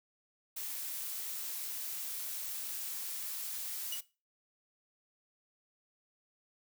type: noise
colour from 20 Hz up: blue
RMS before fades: -40 dBFS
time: 0.56-4.01 s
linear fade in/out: 10 ms
type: tone with exponential decay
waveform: sawtooth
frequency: 2919 Hz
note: F#7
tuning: 24 cents flat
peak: -32 dBFS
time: 3.92-4.04 s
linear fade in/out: 5 ms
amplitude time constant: 26 ms
effects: noise-tail reverb RT60 0.3 s tail -19 dB re dry